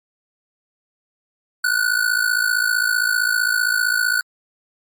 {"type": "ring-modulated tone", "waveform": "square", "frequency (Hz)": 1480, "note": "F#6", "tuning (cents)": 0, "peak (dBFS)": -14, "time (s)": [1.64, 4.21], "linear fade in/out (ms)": 2, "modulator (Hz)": 27.7, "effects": ["MP3 96 kbps"]}